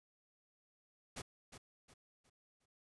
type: noise with echo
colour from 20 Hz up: pink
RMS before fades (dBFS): -45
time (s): 1.16-1.22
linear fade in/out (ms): 10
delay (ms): 360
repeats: 4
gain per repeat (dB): -9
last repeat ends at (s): 2.66
effects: resampled to 24000 Hz